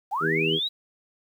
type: linear sweep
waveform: sine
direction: up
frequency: 718 to 3951 Hz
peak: -24 dBFS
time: 0.11-0.69 s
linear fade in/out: 20 ms
type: harmonic tone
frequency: 80.1 Hz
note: E2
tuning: 49 cents flat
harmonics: 2 / 3 / 4 / 5 / 6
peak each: -29 / -35 / -30 / -26 / -36 dBFS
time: 0.2-0.6 s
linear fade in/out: 50 ms
effects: 9-bit